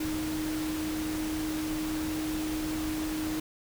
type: tone in noise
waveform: sine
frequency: 311.1 Hz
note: D#4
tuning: in tune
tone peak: -30 dBFS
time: 0-3.4 s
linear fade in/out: 5 ms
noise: pink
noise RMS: -38 dBFS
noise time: 0-3.4 s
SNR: +5 dB
effects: none